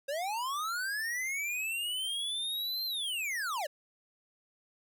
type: linear two-way sweep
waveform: square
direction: up then down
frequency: 532 to 4186 to 532 Hz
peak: -33 dBFS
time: 0.08-3.67 s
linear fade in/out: 10 ms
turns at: 2.85 s
effects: none